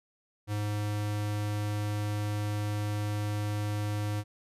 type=tone; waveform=square; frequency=104.4 Hz; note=G#2; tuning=10 cents sharp; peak=-30 dBFS; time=0.47-4.24 s; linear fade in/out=50 ms; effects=resampled to 32000 Hz